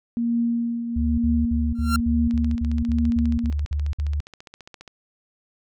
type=tone with tremolo; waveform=sine; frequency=234.5 Hz; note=A#3; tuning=11 cents sharp; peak=-18 dBFS; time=0.17-3.5 s; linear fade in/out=0 ms; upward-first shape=triangle; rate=1.1 Hz; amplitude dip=60%
type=tone bursts; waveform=sine; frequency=73.42 Hz; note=D2; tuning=in tune; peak=-21 dBFS; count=12; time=0.96-4.205 s; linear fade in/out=5 ms; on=220 ms; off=55 ms
type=tone with exponential growth; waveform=45% pulse; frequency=1374 Hz; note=F6; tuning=29 cents flat; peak=-19 dBFS; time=1.75-1.96 s; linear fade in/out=2 ms; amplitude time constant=45 ms
type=click train; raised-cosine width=0.2 ms; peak=-24 dBFS; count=39; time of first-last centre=2.31-4.878 s; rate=14.8 Hz
effects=none